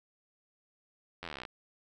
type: slowing click train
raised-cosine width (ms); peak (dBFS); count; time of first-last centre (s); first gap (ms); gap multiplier
0.3; -24; 17; 1.23-1.452; 11; 1.03
effects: none